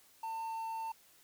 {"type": "tone with quantisation", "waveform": "triangle", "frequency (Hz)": 899, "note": "A5", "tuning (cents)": 37, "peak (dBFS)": -35, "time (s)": [0.23, 0.92], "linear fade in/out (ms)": 5, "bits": 10, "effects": ["white hiss -64 dBFS RMS until 1.23 s"]}